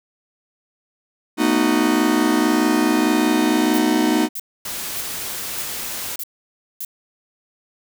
45% pulse chord, B dominant seventh, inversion third, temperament just, 222.2 / 246.9 / 308.7 / 370.4 Hz, A3 / B3 / D#4 / F#4, +17 / 0 / -14 / +2 cents, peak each -23 / -21 / -18 / -24 dBFS, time 1.37-4.29 s, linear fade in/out 50 ms
violet noise bursts, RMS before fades -28 dBFS, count 6, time 3.74-6.848 s, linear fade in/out 0 ms, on 43 ms, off 570 ms
white noise, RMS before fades -28 dBFS, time 4.65-6.16 s, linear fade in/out 5 ms
effects none

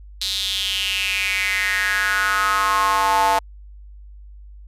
square tone with high-pass filter sweep, 97.7 Hz, G2, 5 cents flat, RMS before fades -20 dBFS, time 0.21-3.39 s, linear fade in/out 5 ms, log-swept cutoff 4000 to 800 Hz, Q 5.5, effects added 50 Hz sine -38 dBFS peak until 4.67 s + resampled to 32000 Hz

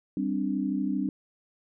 sine chord, G suspended fourth, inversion none, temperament just, 196 / 261.3 / 294 Hz, G3 / C4 / D4, 0 / -2 / +2 cents, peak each -30 dBFS, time 0.17-1.09 s, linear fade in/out 2 ms, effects none

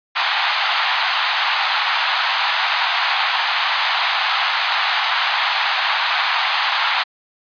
pink band-pass noise, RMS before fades -19 dBFS, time 0.15-7.04 s, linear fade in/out 20 ms, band 770 to 4400 Hz, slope 48 dB/octave, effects resampled to 11025 Hz

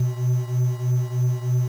triangle beating tone pair, 123.47 / 126.67 Hz, B2 / B2, 0 / +44 cents, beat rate 3.2 Hz, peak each -19 / -22 dBFS, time 0-1.68 s, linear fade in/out 5 ms, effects 7-bit

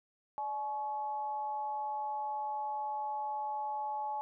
sine tone with amplitude modulation, 851 Hz, G#5, 42 cents sharp, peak -31 dBFS, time 0.38-4.21 s, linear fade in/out 0 ms, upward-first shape sine, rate 256 Hz, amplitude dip 60%, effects none

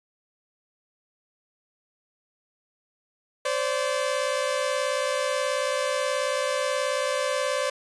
sawtooth tone pair together, 519.5 / 578 Hz, C5 / D5, -12 / -28 cents, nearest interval major second, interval 184 cents, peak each -23 dBFS, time 3.45-7.7 s, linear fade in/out 5 ms, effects resampled to 24000 Hz

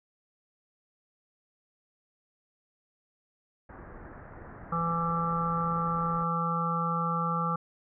pink low-pass noise, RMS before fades -46 dBFS, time 3.69-6.24 s, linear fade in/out 5 ms, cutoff 1800 Hz, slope 48 dB/octave
harmonic tone, 167.5 Hz, E3, 28 cents sharp, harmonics 1 / 3 / 5 / 7 / 8, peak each -31 / -38 / -37 / -30 / -34 dBFS, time 4.72-7.56 s, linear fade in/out 5 ms
effects none

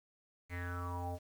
square tone with low-pass filter sweep, 88.2 Hz, F2, 18 cents sharp, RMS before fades -40 dBFS, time 0.49-1.19 s, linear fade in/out 50 ms, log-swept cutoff 2200 to 640 Hz, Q 8.7, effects 10-bit

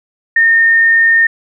sine tone, 1827 Hz, A#6, 35 cents flat, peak -6 dBFS, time 0.36-1.27 s, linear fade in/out 5 ms, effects none

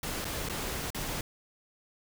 pink noise with dropouts, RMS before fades -35 dBFS, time 0.03-1.21 s, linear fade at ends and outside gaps 2 ms, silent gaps 0.245-0.252 / 0.488-0.496 / 0.904-0.946 s, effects none

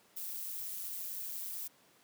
violet noise with amplitude modulation, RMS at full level -38 dBFS, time 0.16-1.68 s, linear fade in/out 10 ms, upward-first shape sine, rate 184 Hz, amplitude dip 70%, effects pink hiss -65 dBFS RMS until 2.03 s + high-pass 200 Hz 12 dB/octave

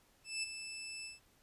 20% pulse tone with ADSR envelope, 2635 Hz, E7, 1 cent flat, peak -30 dBFS, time 0.24-1.2 s, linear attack 190 ms, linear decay 18 ms, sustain -9 dB, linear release 150 ms, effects pink hiss -69 dBFS RMS until 1.42 s + resampled to 32000 Hz

